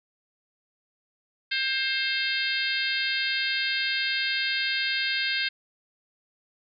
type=harmonic tone with a mistuned harmonic; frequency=530 Hz; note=C5; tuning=22 cents sharp; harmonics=3 / 4 / 5 / 6 / 7 / 8 / 9; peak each=-30 / -31 / -32 / -33 / -33 / -34 / -35 dBFS; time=1.51-5.49 s; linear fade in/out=10 ms; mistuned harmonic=7; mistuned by=-17 cents; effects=none